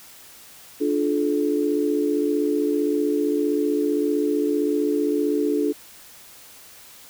sine chord, D minor, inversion none, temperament equal with one note detuned, 293.7 / 349.2 / 430.9 Hz, D4 / F4 / A4, 0 / 0 / -36 cents, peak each -22 / -26 / -23 dBFS, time 0.8-5.73 s, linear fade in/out 20 ms, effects white hiss -46 dBFS RMS until 7.09 s

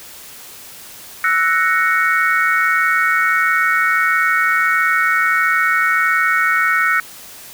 sine chord, F# dominant seventh, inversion third, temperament equal, 1318.5 / 1480 / 1864.7 / 2217 Hz, E6 / F#6 / A#6 / C#7, 0 / 0 / 0 / 0 cents, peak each -18 / -17 / -18 / -20 dBFS, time 1.24-7 s, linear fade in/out 2 ms, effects white hiss -37 dBFS RMS until 7.53 s

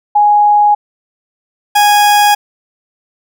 sine / 40% pulse tone pair in turn, 830.6 / 827.2 Hz, G#5 / G#5, 0 / -7 cents, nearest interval unison, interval 7 cents, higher first, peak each -5 dBFS, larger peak neither, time 0.15-0.75 / 1.75-2.35 s, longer neither, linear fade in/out 10 ms, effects none

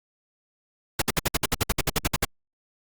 pink noise bursts, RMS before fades -22 dBFS, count 15, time 0.99-2.25 s, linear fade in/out 5 ms, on 28 ms, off 60 ms, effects Opus 48 kbps

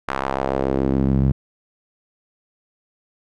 sawtooth tone with band-pass filter sweep, 67.1 Hz, C2, 44 cents sharp, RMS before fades -20 dBFS, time 0.08-1.32 s, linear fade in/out 5 ms, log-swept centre 1300 to 140 Hz, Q 1.5, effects none

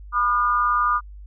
sine tone with amplitude modulation, 1211 Hz, D#6, 47 cents flat, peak -13 dBFS, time 0.12-1.01 s, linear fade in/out 50 ms, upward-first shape sine, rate 219 Hz, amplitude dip 85%, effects added 50 Hz sine -37 dBFS peak until 1.26 s

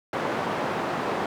white band-pass noise, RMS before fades -28 dBFS, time 0.13-1.26 s, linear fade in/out 2 ms, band 170 to 1000 Hz, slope 12 dB/octave, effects none

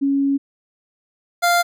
sine / 25% pulse tone pair in turn, 277.2 / 696.5 Hz, C#4 / F5, 0 / -5 cents, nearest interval octave + major third, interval 1595 cents, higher second, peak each -15 / -10 dBFS, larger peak second, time 0.01-0.38 / 1.42-1.63 s, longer first, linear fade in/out 20 ms, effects none

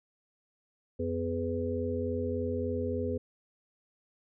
harmonic tone with a mistuned harmonic, 83.4 Hz, E2, 21 cents sharp, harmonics 1 / 3 / 5 / 6, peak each -35 / -35 / -35 / -35 dBFS, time 0.99-3.18 s, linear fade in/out 10 ms, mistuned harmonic 1, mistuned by +120 cents, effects none

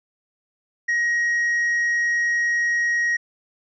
triangle tone with tanh clipping, 1889 Hz, A#6, 22 cents sharp, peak -19 dBFS, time 0.88-3.17 s, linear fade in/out 10 ms, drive 7 dB, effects resampled to 16000 Hz

